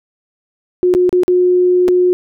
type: tone with dropouts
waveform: sine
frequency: 360.9 Hz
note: F#4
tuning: 43 cents flat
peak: -8 dBFS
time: 0.83-2.13 s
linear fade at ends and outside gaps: 0 ms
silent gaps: 0.939-0.949 / 1.093-1.128 / 1.234-1.28 / 1.881-1.886 s
effects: none